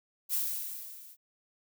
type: noise with level ramp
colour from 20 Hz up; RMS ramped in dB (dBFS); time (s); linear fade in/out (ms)
violet; -28 to -53; 0.29-1.17; 50
effects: none